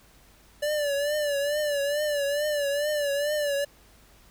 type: tone with vibrato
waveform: square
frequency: 582 Hz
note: D5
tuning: 16 cents flat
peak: -25 dBFS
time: 0.62-3.65 s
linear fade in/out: 10 ms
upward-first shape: triangle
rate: 2.3 Hz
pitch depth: 79 cents each way
effects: added 50 Hz sine -59 dBFS peak until 4.3 s + pink hiss -57 dBFS RMS until 4.3 s